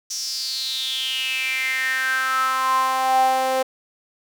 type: tone with high-pass filter sweep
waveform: sawtooth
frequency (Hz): 261.6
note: C4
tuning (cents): 0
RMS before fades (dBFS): -22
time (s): 0.1-3.63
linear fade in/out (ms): 10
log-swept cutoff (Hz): 5800 to 590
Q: 7.8
effects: none

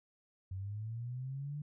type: linear sweep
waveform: sine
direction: up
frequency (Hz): 92 to 149.7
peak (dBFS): -38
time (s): 0.51-1.62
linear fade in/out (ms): 5
effects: none

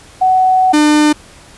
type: tone pair in turn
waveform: sine / 45% pulse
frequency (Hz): 747 / 300.6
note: F#5 / D4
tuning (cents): +16 / +40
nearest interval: octave + major third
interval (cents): 1576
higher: first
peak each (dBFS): -7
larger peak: neither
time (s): 0.21-0.73 / 0.73-1.13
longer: first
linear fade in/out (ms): 10
effects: pink hiss -40 dBFS RMS until 1.57 s + resampled to 24000 Hz

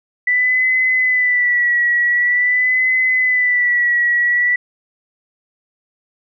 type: tone with vibrato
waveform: sine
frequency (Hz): 1975.5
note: B6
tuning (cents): 0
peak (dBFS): -12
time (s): 0.27-4.56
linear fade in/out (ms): 5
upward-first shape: sine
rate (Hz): 0.46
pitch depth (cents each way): 47
effects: none

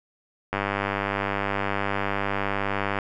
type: click train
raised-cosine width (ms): 0.5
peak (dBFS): -10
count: 246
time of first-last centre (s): 0.53-2.987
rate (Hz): 99.7
effects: none

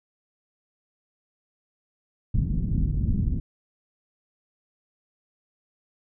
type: low-pass noise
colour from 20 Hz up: pink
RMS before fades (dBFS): -24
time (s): 2.34-3.4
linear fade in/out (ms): 5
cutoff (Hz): 210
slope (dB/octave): 24
effects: none

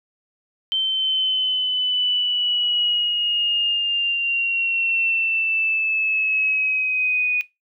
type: linear sweep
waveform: sine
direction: down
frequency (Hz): 3108 to 2474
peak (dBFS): -18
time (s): 0.72-7.41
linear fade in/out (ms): 0
effects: noise-tail reverb RT60 0.2 s tail -19 dB re dry

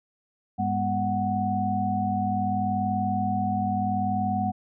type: tone cluster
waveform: sine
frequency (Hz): 101.6 / 202.9 / 243.6 / 741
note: G#2 / G#3 / B3 / F#5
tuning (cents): -38 / -40 / -24 / +2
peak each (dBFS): -31 / -28 / -32 / -26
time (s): 0.58-4.52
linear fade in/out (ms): 20
effects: none

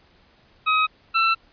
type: tone pair in turn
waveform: 25% pulse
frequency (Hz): 1266 / 1337.4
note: D#6 / E6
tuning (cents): +30 / +25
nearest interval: minor second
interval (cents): 95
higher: second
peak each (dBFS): -13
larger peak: neither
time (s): 0.66-0.87 / 1.14-1.35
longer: neither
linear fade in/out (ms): 20
effects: pink hiss -57 dBFS RMS until 1.52 s + resampled to 11025 Hz

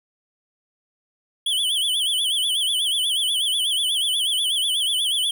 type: tone with vibrato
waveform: square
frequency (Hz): 3209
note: G7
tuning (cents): +40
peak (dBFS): -20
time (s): 1.46-5.31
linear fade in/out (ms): 5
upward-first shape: sine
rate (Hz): 8.2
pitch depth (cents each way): 140
effects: none

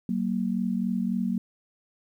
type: tone pair together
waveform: sine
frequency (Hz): 189.43 / 233.1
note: F#3 / A#3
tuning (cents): +41 / 0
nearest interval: major third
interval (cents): 359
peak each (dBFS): -27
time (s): 0.09-1.38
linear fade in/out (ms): 2
effects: 10-bit

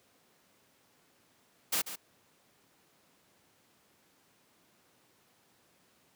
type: noise with echo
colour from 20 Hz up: white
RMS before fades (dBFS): -30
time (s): 1.72-1.82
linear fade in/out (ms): 10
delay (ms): 140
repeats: 1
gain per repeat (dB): -11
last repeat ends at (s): 1.96
effects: pink hiss -67 dBFS RMS until 6.15 s + high-pass 150 Hz 12 dB/octave

